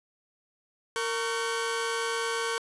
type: tone cluster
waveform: sawtooth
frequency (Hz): 460.9 / 1118 / 1528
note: A#4 / C#6 / G6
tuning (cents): -20 / +14 / -45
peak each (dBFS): -27 / -30 / -30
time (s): 0.96-2.58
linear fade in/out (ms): 0
effects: resampled to 24000 Hz